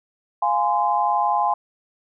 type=chord; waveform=sine; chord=F minor; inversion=none; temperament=equal with one note detuned; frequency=698.5 / 830.6 / 1033.3 Hz; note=F5 / Ab5 / C6; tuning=0 / 0 / -22 cents; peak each=-24 / -20 / -22 dBFS; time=0.42-1.54 s; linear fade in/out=5 ms; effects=none